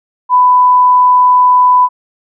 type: tone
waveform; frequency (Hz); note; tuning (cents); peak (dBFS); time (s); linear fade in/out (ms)
sine; 997; B5; +16; -4; 0.29-1.89; 50
effects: none